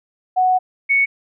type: tone pair in turn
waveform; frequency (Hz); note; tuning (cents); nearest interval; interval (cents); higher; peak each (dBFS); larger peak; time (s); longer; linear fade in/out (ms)
sine; 740 / 2219; F#5 / C#7; 0 / +1; octave + perfect fifth; 1901; second; -12 / -12; neither; 0.36-0.59 / 0.89-1.06; first; 20
effects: none